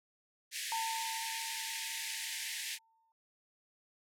pink high-pass noise, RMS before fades -39 dBFS, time 0.51-2.79 s, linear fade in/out 50 ms, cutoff 1700 Hz, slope 96 dB/octave
sine tone with exponential decay, 901 Hz, A5, 41 cents sharp, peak -33 dBFS, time 0.72-3.12 s, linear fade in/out 1 ms, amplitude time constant 520 ms
effects low-pass 12000 Hz 12 dB/octave

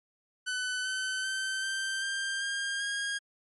sawtooth tone with pitch steps, 1504 / 1524.1 / 1544.5 / 1565.2 / 1586.1 / 1607.3 / 1628.8 Hz, F#6 / G6 / G6 / G6 / G6 / G6 / G#6, +28 / -49 / -26 / -3 / +20 / +43 / -34 cents, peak -27 dBFS, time 0.46-3.19 s, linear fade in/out 20 ms, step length 390 ms, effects MP3 48 kbps

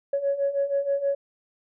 sine beating tone pair, 554.4 / 560.7 Hz, C#5 / C#5, 0 / +20 cents, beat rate 6.3 Hz, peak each -27 / -23 dBFS, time 0.13-1.15 s, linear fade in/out 5 ms, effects tanh soft clip ceiling -16 dBFS

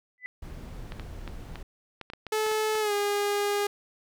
sine tone with exponential growth, 2000 Hz, B6, 21 cents sharp, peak -30 dBFS, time 0.18-0.26 s, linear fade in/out 0 ms, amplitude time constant 16 ms
brown noise, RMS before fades -40 dBFS, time 0.42-1.63 s, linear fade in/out 5 ms
clicks, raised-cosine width 0.3 ms, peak -23 dBFS, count 11, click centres 0.921 / 0.997 / 1.277 / 1.557 / 2.013 / 2.101 / 2.135 / 2.267 / 2.465 / 2.515 / 2.754 s
sawtooth tone with pitch glide, 432.6 to 408.6 Hz, A4 to G#4, -29 to -28 cents, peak -21 dBFS, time 2.32-3.67 s, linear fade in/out 5 ms, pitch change -99 cents, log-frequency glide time 2.8-2.93 s
effects none

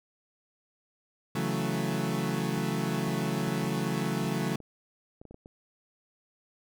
30% pulse chord, F# minor seventh, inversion second, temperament equal, 138.59 / 164.81 / 185 / 220 Hz, C#3 / E3 / F#3 / A3, 0 / 0 / 0 / 0 cents, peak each -31 dBFS, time 1.35-4.56 s, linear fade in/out 5 ms
clicks, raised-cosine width 2 ms, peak -34 dBFS, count 11, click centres 2.577 / 3.081 / 3.48 / 3.644 / 4.243 / 4.603 / 5.215 / 5.253 / 5.31 / 5.344 / 5.459 s
effects none

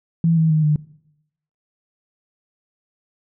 sine tone with pitch steps, 165.7 / 160.61 / 155.68 / 150.9 Hz, E3 / E3 / D#3 / D3, +9 / -45 / +1 / +47 cents, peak -13 dBFS, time 0.24-0.76 s, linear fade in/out 2 ms, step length 130 ms, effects noise-tail reverb RT60 0.8 s tail -21 dB re dry

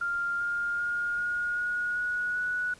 sine tone with pitch steps, 1396.9 / 1409.1 / 1421.3 / 1433.7 / 1446.2 / 1458.7 / 1471.4 Hz, F6 / F6 / F6 / F6 / F#6 / F#6 / F#6, 0 / +15 / +30 / +45 / -40 / -25 / -10 cents, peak -27 dBFS, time 0.01-2.74 s, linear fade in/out 5 ms, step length 390 ms, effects pink hiss -54 dBFS RMS until 2.79 s + resampled to 24000 Hz

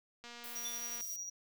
click train, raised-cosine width 0.2 ms, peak -33 dBFS, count 184, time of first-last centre 0.24-1.009 s, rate 238 Hz
violet noise, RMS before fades -47 dBFS, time 0.44-1.16 s, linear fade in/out 0 ms
triangle tone with tremolo, 5760 Hz, F#8, 47 cents flat, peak -38 dBFS, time 0.55-1.3 s, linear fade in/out 10 ms, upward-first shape square, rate 11 Hz, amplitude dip 30%
square tone with exponential decay, 3507 Hz, A7, 6 cents flat, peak -40 dBFS, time 0.65-0.91 s, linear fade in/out 5 ms, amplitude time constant 56 ms
effects none

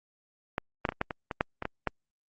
clicks, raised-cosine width 0.5 ms, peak -13 / -11 / -12 / -26 / -12 / -18 / -18 / -9 / -18 / -15 / -12 dBFS, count 11, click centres 0.581 / 0.852 / 0.89 / 0.922 / 1.014 / 1.108 / 1.312 / 1.409 / 1.624 / 1.654 / 1.873 s, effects Opus 48 kbps

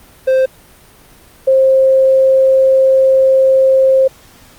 triangle / sine tone pair in turn, 523.3 / 530 Hz, C5 / C5, 0 / +22 cents, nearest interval unison, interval 22 cents, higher second, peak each -6 dBFS, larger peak neither, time 0.27-0.46 / 1.47-4.08 s, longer second, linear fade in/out 10 ms, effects pink hiss -43 dBFS RMS until 4.58 s + Opus 32 kbps

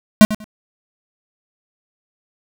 square tone with echo, 213.9 Hz, A3, 49 cents flat, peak -4 dBFS, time 0.21-0.25 s, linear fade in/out 0 ms, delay 96 ms, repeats 2, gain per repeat -15 dB, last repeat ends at 0.442 s, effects none

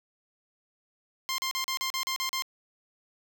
10% pulse tone bursts, 1053 Hz, C6, 11 cents sharp, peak -20 dBFS, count 9, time 1.29-2.422 s, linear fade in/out 0 ms, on 92 ms, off 38 ms, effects none

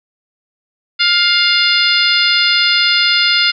harmonic tone, 704 Hz, F5, 14 cents sharp, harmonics 2 / 3 / 4 / 5 / 6 / 7, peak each -17 / -17 / -17 / -17 / -17 / -17 dBFS, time 0.99-3.52 s, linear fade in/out 20 ms, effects none

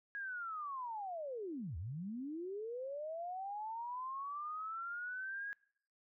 sine linear two-way sweep, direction down then up, 1661.2 to 73.42 to 1661.2 Hz, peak -40 dBFS, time 0.15-5.53 s, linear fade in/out 0 ms, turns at 1.77 s, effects noise-tail reverb RT60 0.7 s tail -25 dB re dry

